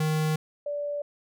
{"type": "tone pair in turn", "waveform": ["square", "sine"], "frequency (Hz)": [155.56, 581.2], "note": ["D#3", "D5"], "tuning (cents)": [0, -18], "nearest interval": "octave + major seventh", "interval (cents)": 2282, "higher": "second", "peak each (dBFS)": [-24, -28], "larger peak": "first", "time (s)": [[0, 0.36], [0.66, 1.02]], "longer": "neither", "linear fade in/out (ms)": 5, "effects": []}